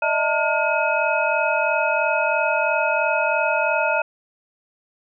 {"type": "tone cluster", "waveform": "sine", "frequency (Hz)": [605, 648, 899, 1423, 2544], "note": ["D#5", "E5", "A5", "F6", "D#7"], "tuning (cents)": [-49, -30, 37, 32, 38], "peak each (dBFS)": -24, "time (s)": [0.02, 4.02], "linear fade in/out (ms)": 5, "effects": []}